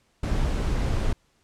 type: noise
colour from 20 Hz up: brown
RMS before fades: -24 dBFS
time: 0.23-1.13 s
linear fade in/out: 5 ms
effects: pink hiss -66 dBFS RMS until 1.43 s + low-pass 9000 Hz 12 dB/octave